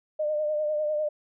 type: tone with vibrato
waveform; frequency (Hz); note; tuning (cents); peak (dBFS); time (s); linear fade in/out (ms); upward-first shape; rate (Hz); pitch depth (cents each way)
sine; 606; D#5; -46; -24; 0.19-1.09; 10; sine; 10; 35
effects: none